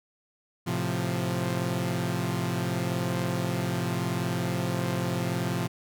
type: chord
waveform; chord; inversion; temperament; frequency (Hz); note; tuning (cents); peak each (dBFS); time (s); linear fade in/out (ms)
sawtooth; F major; first; equal; 110 / 130.81 / 174.61; A2 / C3 / F3; 0 / 0 / 0; -29 / -27 / -26; 0.66-5.68; 20
effects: none